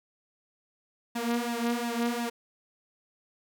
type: tone with flanger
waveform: sawtooth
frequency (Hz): 236.5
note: A#3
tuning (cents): +25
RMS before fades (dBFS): -30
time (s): 1.15-2.3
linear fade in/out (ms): 10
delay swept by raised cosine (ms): 1.1 to 4.3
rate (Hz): 2.8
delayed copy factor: +0.75
effects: none